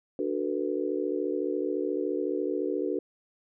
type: chord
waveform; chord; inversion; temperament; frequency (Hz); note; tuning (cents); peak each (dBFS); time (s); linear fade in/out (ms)
sine; B minor seventh; first; just; 296.3 / 370.4 / 444.5 / 493.9; D4 / F#4 / A4 / B4; +15 / +2 / +18 / 0; -32 / -31 / -33 / -34; 0.19-2.99; 2
effects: none